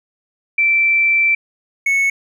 sine / triangle tone pair in turn, 2337 / 2206 Hz, D7 / C#7, -9 / -9 cents, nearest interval minor second, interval 100 cents, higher first, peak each -11 dBFS, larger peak neither, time 0.58-1.35 / 1.86-2.1 s, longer first, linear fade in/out 5 ms, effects none

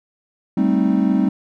triangle chord, A half-diminished seventh, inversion third, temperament equal, 196 / 220 / 261.6 / 311.1 Hz, G3 / A3 / C4 / Eb4, 0 / 0 / 0 / 0 cents, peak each -16 / -19 / -17 / -20 dBFS, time 0.57-1.29 s, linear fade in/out 5 ms, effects none

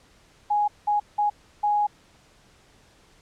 sine tone bursts at uneven times, 830.6 Hz, G#5, in tune, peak -19 dBFS, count 4, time 0.5-0.68 / 0.87-1 / 1.18-1.3 / 1.63-1.87 s, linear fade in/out 10 ms, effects pink hiss -57 dBFS RMS until 3.21 s + low-pass 8000 Hz 12 dB/octave

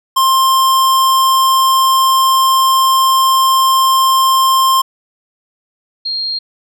square / sine tone pair in turn, 1056 / 4224 Hz, C6 / C8, +16 / +16 cents, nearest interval 2 octaves, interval 2400 cents, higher second, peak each -9 / -16 dBFS, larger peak first, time 0.16-4.82 / 6.05-6.39 s, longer first, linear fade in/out 10 ms, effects none

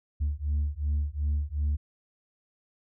sine beating tone pair, 72.2 / 74.9 Hz, D2 / D2, -29 / +35 cents, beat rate 2.7 Hz, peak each -27 dBFS, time 0.2-1.77 s, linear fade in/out 20 ms, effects tanh soft clip ceiling -22 dBFS

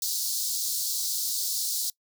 pink high-pass noise, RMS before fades -29 dBFS, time 0.02-1.9 s, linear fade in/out 2 ms, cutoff 4100 Hz, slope 48 dB/octave, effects noise-tail reverb RT60 0.1 s tail -23 dB re dry

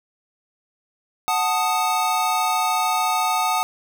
square chord, D# diminished, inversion first, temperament equal, 740 / 880 / 1244.5 Hz, F#5 / A5 / D#6, 0 / 0 / 0 cents, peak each -24 dBFS, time 1.28-3.63 s, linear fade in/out 0 ms, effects none

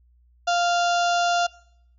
harmonic tone, 697 Hz, F5, 4 cents flat, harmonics 1 / 2 / 4 / 5 / 6 / 7 / 8 / 9 / 10, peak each -20 / -26 / -32 / -34 / -36 / -37 / -38 / -39 / -40 dBFS, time 0.47-1.47 s, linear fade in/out 10 ms, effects noise-tail reverb RT60 0.7 s tail -22 dB re dry + added 60 Hz sine -55 dBFS peak until 1.98 s

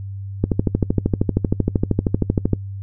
click train, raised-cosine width 3 ms, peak -3 dBFS, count 28, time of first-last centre 0.44-2.533 s, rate 12.9 Hz, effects noise-tail reverb RT60 0.1 s tail -22 dB re dry + added 98 Hz sine -27 dBFS peak until 2.82 s

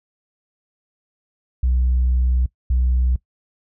sine tone pair in turn, 62.5 / 62.5 Hz, B1 / B1, +21 / +21 cents, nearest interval unison, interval 0 cents, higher neither, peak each -13 dBFS, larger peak neither, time 1.63-2.46 / 2.7-3.16 s, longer first, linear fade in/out 5 ms, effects noise-tail reverb RT60 0.1 s tail -20 dB re dry + tanh soft clip ceiling -12 dBFS

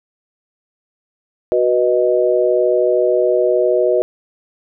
sine chord, B major, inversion second, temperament equal with one note detuned, 370 / 489.1 / 622.3 Hz, F#4 / B4 / D#5, 0 / -17 / 0 cents, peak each -16 dBFS, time 1.52-4.02 s, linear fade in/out 0 ms, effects none

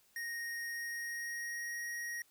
square tone with pitch glide, 1864.7 to 1886.4 Hz, A#6 to A#6, 0 to +20 cents, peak -39 dBFS, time 0.16-2.22 s, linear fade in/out 2 ms, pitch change +20 cents, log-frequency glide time 0.7-1.88 s, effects white hiss -69 dBFS RMS until 2.3 s

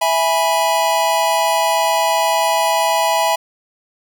square chord, E major, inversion none, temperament equal with one note detuned, 659.3 / 830.6 / 982.1 Hz, E5 / G#5 / B5, 0 / 0 / -10 cents, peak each -19 dBFS, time 0.01-3.36 s, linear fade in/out 10 ms, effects none

